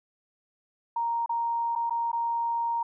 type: tone with dropouts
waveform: sine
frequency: 932.3 Hz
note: A#5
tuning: in tune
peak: -25 dBFS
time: 0.96-2.83 s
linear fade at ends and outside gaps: 5 ms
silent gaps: 1.261-1.293 / 1.753-1.759 / 1.897-1.906 / 2.117-2.129 s
effects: none